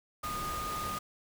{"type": "tone in noise", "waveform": "sine", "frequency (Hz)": 1228, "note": "D#6", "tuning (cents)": -23, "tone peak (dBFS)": -35, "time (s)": [0.23, 0.99], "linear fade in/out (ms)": 10, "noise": "pink", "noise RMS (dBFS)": -40, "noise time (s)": [0.23, 0.99], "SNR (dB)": 2, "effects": []}